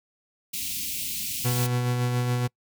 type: band-stop noise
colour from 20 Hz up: white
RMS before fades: -31 dBFS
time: 0.53-1.67 s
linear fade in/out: 10 ms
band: 290 to 2300 Hz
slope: 48 dB/octave
type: tone with tremolo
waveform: 40% pulse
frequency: 123.1 Hz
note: B2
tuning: 5 cents flat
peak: -21 dBFS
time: 1.44-2.48 s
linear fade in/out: 20 ms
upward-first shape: sine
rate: 7.1 Hz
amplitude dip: 30%
effects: noise-tail reverb RT60 0.1 s tail -26 dB re dry